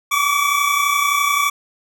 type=tone pair together; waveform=25% pulse; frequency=1129.3 / 1161 Hz; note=C#6 / D6; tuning=+32 / -20 cents; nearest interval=unison; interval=48 cents; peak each=-15 / -14 dBFS; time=0.11-1.5 s; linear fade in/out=10 ms; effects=none